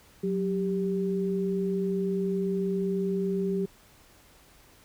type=tone pair together; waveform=sine; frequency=185 / 392.9 Hz; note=F#3 / G4; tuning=0 / +4 cents; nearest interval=octave + minor second; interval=1304 cents; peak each=-28 dBFS; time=0.23-3.66 s; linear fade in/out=10 ms; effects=pink hiss -57 dBFS RMS until 4.84 s